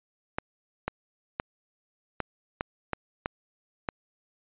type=clicks; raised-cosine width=0.5 ms; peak=-13 dBFS; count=8; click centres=0.385 / 0.88 / 1.399 / 2.203 / 2.609 / 2.933 / 3.259 / 3.888 s; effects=resampled to 8000 Hz